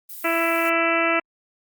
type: noise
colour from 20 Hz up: violet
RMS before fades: -36 dBFS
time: 0.09-0.7 s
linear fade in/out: 10 ms
type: harmonic tone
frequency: 332.4 Hz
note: E4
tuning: 15 cents sharp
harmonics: 1 / 2 / 3 / 4 / 5 / 6 / 7 / 8 / 9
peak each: -26 / -24 / -32 / -24 / -31 / -27 / -26 / -26 / -39 dBFS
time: 0.24-1.2 s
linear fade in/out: 10 ms
effects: Opus 24 kbps